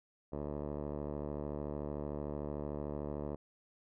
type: tone with low-pass filter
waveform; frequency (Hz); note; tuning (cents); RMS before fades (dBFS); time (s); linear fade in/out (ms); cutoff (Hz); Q
10% pulse; 73.4; D2; 0; -40; 0.32-3.36; 10; 690; 3.5
effects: none